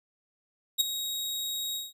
sawtooth tone with ADSR envelope, 3786 Hz, A#7, 26 cents sharp, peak -16 dBFS, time 0.78-1.93 s, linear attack 26 ms, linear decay 13 ms, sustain -12 dB, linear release 180 ms, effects none

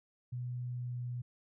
sine tone with pitch glide, 123.47 to 122.55 Hz, B2 to B2, 0 to -13 cents, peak -36 dBFS, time 0.32-1.22 s, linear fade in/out 10 ms, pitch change -13 cents, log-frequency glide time 0.65-1.04 s, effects none

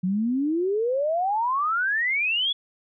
sine exponential sweep, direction up, 177.3 to 3456 Hz, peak -21 dBFS, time 0.03-2.53 s, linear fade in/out 10 ms, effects none

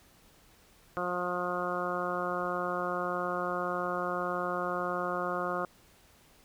harmonic tone, 178.3 Hz, F3, 36 cents sharp, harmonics 1 / 2 / 3 / 4 / 5 / 6 / 7 / 8, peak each -41 / -38 / -36 / -38 / -46 / -38 / -36 / -40 dBFS, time 0.97-5.65 s, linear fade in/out 0 ms, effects pink hiss -61 dBFS RMS until 6.44 s

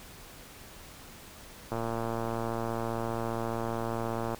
click train, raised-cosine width 1 ms, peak -19 dBFS, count 303, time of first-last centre 1.72-4.346 s, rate 115 Hz, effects pink hiss -49 dBFS RMS until 4.39 s

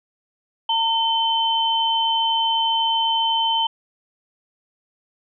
sine tone pair together, 907 / 3076 Hz, A#5 / G7, -48 / -33 cents, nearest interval octave + major sixth, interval 2115 cents, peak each -20 dBFS, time 0.69-3.67 s, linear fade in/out 5 ms, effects none

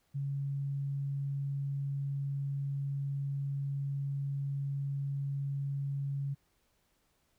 sine tone, 139.4 Hz, C#3, 10 cents sharp, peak -32 dBFS, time 0.14-6.35 s, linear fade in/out 20 ms, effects pink hiss -74 dBFS RMS until 7.38 s

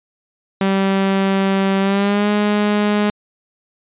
sawtooth tone with pitch glide, 194 to 207.9 Hz, G3 to G#3, -18 to +2 cents, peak -10 dBFS, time 0.61-3.1 s, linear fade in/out 2 ms, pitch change +120 cents, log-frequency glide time 1.8-2.29 s, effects resampled to 8000 Hz

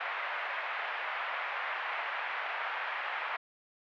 white band-pass noise, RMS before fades -36 dBFS, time 0-3.37 s, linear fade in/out 10 ms, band 670 to 2300 Hz, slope 24 dB/octave, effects low-pass 4000 Hz 12 dB/octave

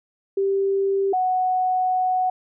sine tone pair in turn, 392 / 740 Hz, G4 / F#5, 0 / 0 cents, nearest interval major seventh, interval 1100 cents, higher second, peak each -18 dBFS, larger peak neither, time 0.37-1.13 / 1.13-2.3 s, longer second, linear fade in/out 5 ms, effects none

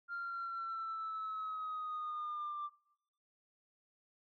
sine linear sweep, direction down, 1396.9 to 1176 Hz, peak -37 dBFS, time 0.08-2.7 s, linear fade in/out 50 ms, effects noise-tail reverb RT60 0.7 s tail -20 dB re dry + tanh soft clip ceiling -35 dBFS

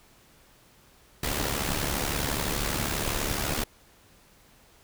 pink noise with amplitude modulation, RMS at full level -26 dBFS, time 1.23-3.64 s, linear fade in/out 5 ms, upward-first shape sine, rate 72.1 Hz, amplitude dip 65%, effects pink hiss -58 dBFS RMS until 4.83 s

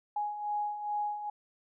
sine beating tone pair, 830.6 / 833 Hz, G#5 / G#5, 0 / +5 cents, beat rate 2.4 Hz, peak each -39 / -32 dBFS, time 0.16-1.3 s, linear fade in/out 5 ms, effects none

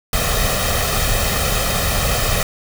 pink noise with comb filter, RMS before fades -18 dBFS, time 0.13-2.43 s, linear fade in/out 2 ms, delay 1.6 ms, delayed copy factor +0.7, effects none

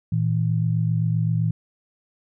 sine tone pair together, 113.8 / 161.5 Hz, A#2 / E3, -41 / -35 cents, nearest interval tritone, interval 606 cents, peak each -21 / -22 dBFS, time 0.12-1.51 s, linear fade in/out 5 ms, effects none

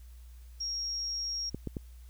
sine tone, 5588 Hz, F8, in tune, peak -32 dBFS, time 0.6-1.5 s, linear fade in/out 10 ms
clicks, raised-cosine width 3 ms, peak -22 dBFS, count 3, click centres 1.546 / 1.673 / 1.768 s
effects added 60 Hz sine -47 dBFS peak until 2.09 s + white hiss -65 dBFS RMS until 2.09 s

